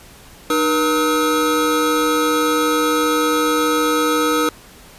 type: tone cluster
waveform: square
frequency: 305.8 / 479.4 / 1280 Hz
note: D#4 / A#4 / D#6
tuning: -30 / +48 / +49 cents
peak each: -20 dBFS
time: 0.5-4.49 s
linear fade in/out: 2 ms
effects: pink hiss -43 dBFS RMS until 4.98 s + resampled to 32000 Hz